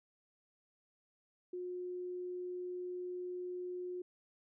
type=tone; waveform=sine; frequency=360 Hz; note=F#4; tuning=47 cents flat; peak=-39 dBFS; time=1.53-4.02 s; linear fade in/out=5 ms; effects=none